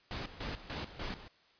pink noise with tremolo, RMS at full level -39 dBFS, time 0.11-1.28 s, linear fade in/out 0 ms, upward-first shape square, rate 3.4 Hz, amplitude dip 75%, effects white hiss -66 dBFS RMS until 1.59 s + resampled to 11025 Hz

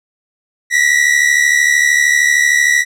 45% pulse tone pair together, 1900 / 1973.1 Hz, A#6 / B6, +33 / -2 cents, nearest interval minor second, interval 65 cents, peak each -12 dBFS, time 0.7-2.85 s, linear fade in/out 50 ms, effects low-pass 9000 Hz 12 dB/octave

